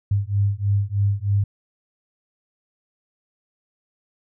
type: beating tone pair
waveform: sine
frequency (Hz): 99.2 / 102.4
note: G2 / G#2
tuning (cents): +21 / -24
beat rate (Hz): 3.2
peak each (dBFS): -21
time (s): 0.11-1.44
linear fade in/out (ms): 5
effects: none